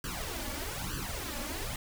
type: noise with flanger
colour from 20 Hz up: pink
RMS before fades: -37 dBFS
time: 0.04-1.76 s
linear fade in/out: 2 ms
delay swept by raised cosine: 0.66 to 3.56 ms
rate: 1.1 Hz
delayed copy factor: +0.95
effects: none